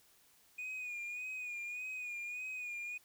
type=tone with vibrato; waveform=sine; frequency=2463 Hz; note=D#7; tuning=18 cents flat; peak=-37 dBFS; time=0.58-2.98 s; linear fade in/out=10 ms; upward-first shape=sine; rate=1.7 Hz; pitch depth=46 cents each way; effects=tanh soft clip ceiling -39 dBFS + white hiss -67 dBFS RMS until 3.04 s